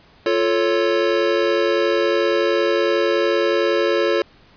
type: chord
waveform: square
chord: F augmented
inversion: none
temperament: equal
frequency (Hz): 349.2 / 440 / 554.4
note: F4 / A4 / C#5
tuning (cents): 0 / 0 / 0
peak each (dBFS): -21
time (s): 0.26-4.22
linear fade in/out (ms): 2
effects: pink hiss -51 dBFS RMS until 4.56 s + resampled to 11025 Hz